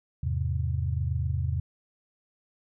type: chord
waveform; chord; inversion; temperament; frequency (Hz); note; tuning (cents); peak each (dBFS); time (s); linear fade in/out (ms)
sine; E augmented; none; equal; 82.41 / 103.83 / 130.81; E2 / G#2 / B#2; 0 / 0 / 0; -28 / -32 / -30; 0.23-1.6; 5
effects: none